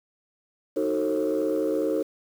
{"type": "chord", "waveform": "sine", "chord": "D# diminished seventh", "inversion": "none", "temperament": "just", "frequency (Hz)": [311.1, 373.4, 448, 537.6], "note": ["D#4", "F#4", "A4", "C5"], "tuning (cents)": [0, 16, 31, 47], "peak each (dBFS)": [-26, -29, -26, -27], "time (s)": [0.76, 2.03], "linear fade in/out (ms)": 10, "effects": ["tanh soft clip ceiling -17 dBFS", "8-bit"]}